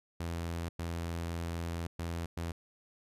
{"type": "tone bursts at uneven times", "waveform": "sawtooth", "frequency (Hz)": 84.3, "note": "E2", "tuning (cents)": 39, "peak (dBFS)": -31, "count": 4, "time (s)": [[0.2, 0.69], [0.79, 1.87], [1.99, 2.26], [2.37, 2.52]], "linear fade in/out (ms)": 5, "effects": ["resampled to 32000 Hz"]}